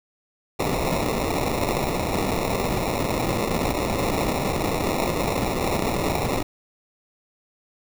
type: noise with sample-and-hold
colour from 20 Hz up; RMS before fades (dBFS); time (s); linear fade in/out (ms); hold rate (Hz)
violet; -24; 0.59-6.43; 10; 1575
effects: none